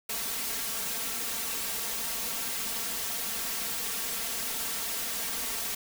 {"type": "noise with comb filter", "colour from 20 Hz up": "white", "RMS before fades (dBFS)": -33, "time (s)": [0.09, 5.75], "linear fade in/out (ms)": 5, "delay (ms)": 4.4, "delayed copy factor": 0.8, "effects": []}